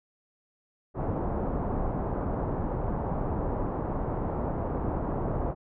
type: low-pass noise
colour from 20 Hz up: pink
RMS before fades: -30 dBFS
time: 0.94-5.55 s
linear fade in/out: 50 ms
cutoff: 1000 Hz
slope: 24 dB/octave
effects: none